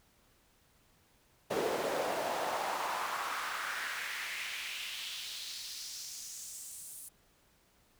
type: noise with high-pass filter sweep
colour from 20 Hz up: brown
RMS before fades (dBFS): -38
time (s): 1.5-7.09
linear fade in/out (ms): 10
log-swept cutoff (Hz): 420 to 10000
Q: 2.4
effects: pink hiss -68 dBFS RMS until 7.99 s